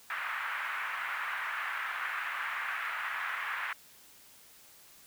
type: band-pass noise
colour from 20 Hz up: pink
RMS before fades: -36 dBFS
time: 0.1-3.73 s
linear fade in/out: 2 ms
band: 1200 to 2100 Hz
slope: 24 dB/octave
effects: white hiss -57 dBFS RMS until 5.06 s